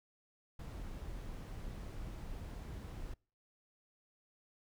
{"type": "noise", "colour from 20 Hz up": "brown", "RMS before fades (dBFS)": -45, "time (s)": [0.59, 3.14], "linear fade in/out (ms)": 5, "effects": ["noise-tail reverb RT60 0.4 s tail -26 dB re dry"]}